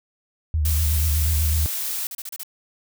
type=tone with vibrato; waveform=sine; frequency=77 Hz; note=D#2; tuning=17 cents flat; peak=-18 dBFS; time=0.54-1.66 s; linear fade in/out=0 ms; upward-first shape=sine; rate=8.2 Hz; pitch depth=63 cents each way
type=noise; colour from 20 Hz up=blue; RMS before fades=-27 dBFS; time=0.65-2.07 s; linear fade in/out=2 ms
type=noise bursts; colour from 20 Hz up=blue; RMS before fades=-33 dBFS; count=5; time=2.11-2.433 s; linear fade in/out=2 ms; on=39 ms; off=32 ms
effects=none